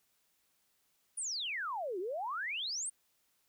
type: exponential two-way sweep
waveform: sine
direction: down then up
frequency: 9956 to 343.7 to 9290 Hz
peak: -35 dBFS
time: 1.17-2.9 s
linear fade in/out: 10 ms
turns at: 1.99 s
effects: white hiss -75 dBFS RMS until 3.48 s